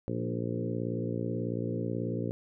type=harmonic tone with a mistuned harmonic; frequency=58.3 Hz; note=A#1; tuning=1 cent sharp; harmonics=2 / 3 / 4 / 5 / 6 / 7 / 8 / 9; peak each=-35 / -37 / -38 / -39 / -40 / -40 / -41 / -42 dBFS; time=0.08-2.31 s; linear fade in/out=0 ms; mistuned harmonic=5; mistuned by=+16 cents; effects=none